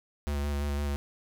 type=tone with vibrato; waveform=square; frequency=71.9 Hz; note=D2; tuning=36 cents flat; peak=-29 dBFS; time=0.27-0.96 s; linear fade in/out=0 ms; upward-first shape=square; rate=5.9 Hz; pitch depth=19 cents each way; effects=none